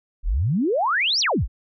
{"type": "exponential two-way sweep", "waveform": "sine", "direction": "up then down", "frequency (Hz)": [32.7, 5920, 32.7], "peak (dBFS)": -18, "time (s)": [0.23, 1.48], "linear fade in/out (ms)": 50, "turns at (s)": 1.2, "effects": []}